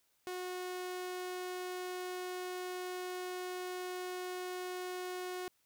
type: tone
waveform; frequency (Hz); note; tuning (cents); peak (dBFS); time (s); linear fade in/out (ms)
sawtooth; 364.2; F#4; -27; -35; 0.27-5.48; 0
effects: white hiss -75 dBFS RMS until 5.65 s